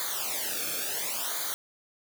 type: noise with flanger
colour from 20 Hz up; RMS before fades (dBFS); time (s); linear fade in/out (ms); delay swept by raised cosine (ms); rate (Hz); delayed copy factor
white; -32; 0-1.54; 0; 0.36 to 1.03; 0.71; -0.95
effects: none